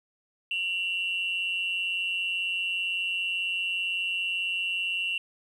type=tone pair together; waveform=sine; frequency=2729 / 2914 Hz; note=F7 / F#7; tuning=-41 / -27 cents; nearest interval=minor second; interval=114 cents; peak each=-27 / -31 dBFS; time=0.51-5.18 s; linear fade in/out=2 ms; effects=tanh soft clip ceiling -21 dBFS + 10-bit